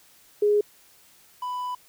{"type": "tone pair in turn", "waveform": ["sine", "triangle"], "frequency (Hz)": [415.3, 994.1], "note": ["G#4", "B5"], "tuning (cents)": [0, 11], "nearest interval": "octave + minor third", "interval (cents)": 1511, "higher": "second", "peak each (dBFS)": [-17, -26], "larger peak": "first", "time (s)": [[0.42, 0.61], [1.42, 1.75]], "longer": "second", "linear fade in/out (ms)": 5, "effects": ["white hiss -56 dBFS RMS until 1.88 s"]}